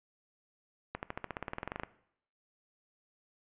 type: accelerating click train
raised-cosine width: 0.5 ms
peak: -21 dBFS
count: 17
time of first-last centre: 0.95-1.835 s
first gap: 79 ms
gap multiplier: 0.95
effects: noise-tail reverb RT60 0.7 s tail -18 dB re dry + resampled to 8000 Hz